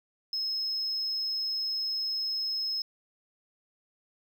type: tone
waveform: sine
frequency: 5170 Hz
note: E8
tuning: 34 cents flat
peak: -27 dBFS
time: 0.33-2.82 s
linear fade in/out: 2 ms
effects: tanh soft clip ceiling -26 dBFS + 10-bit